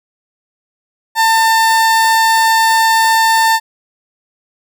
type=tone; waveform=30% pulse; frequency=897 Hz; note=A5; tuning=33 cents sharp; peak=-6 dBFS; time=1.15-3.6 s; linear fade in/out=50 ms; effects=none